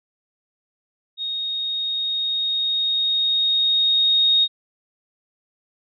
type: tone with level ramp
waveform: sine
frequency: 3729 Hz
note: A#7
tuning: in tune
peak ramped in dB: -24 to -13 dBFS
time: 1.17-4.48 s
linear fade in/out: 50 ms
effects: none